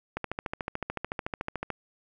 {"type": "click train", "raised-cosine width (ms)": 0.5, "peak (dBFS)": -16, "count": 22, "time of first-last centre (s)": [0.17, 1.703], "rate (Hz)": 13.7, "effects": []}